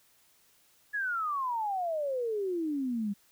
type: exponential sweep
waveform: sine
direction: down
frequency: 1720 to 196 Hz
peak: -29 dBFS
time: 0.93-3.14 s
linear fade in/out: 20 ms
effects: white hiss -65 dBFS RMS until 3.31 s